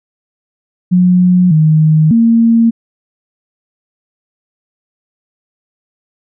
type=tone with pitch steps; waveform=sine; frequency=180.5 / 155.9 / 229.7 Hz; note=F#3 / D#3 / A#3; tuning=-43 / +4 / -25 cents; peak=-5 dBFS; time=0.91-2.71 s; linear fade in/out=20 ms; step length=600 ms; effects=none